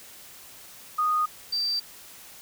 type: tone pair in turn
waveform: sine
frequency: 1237 / 4670 Hz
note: D#6 / D8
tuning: -10 / -11 cents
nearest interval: octave + major seventh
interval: 2299 cents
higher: second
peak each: -21 / -24 dBFS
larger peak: first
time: 0.98-1.26 / 1.52-1.8 s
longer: neither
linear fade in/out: 10 ms
effects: white hiss -47 dBFS RMS until 2.41 s